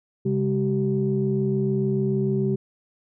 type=tone cluster; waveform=sine; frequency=135.2 / 202 / 384.5 Hz; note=C#3 / G#3 / G4; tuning=-43 / -48 / -33 cents; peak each=-24 dBFS; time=0.25-2.56 s; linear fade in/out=10 ms; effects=tanh soft clip ceiling -11 dBFS